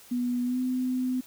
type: tone with pitch glide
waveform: sine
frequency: 245 to 254.2 Hz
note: B3 to C4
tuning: -14 to -50 cents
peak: -25 dBFS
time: 0.11-1.21 s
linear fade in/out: 10 ms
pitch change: +64 cents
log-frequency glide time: 0.44-0.59 s
effects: white hiss -52 dBFS RMS until 1.26 s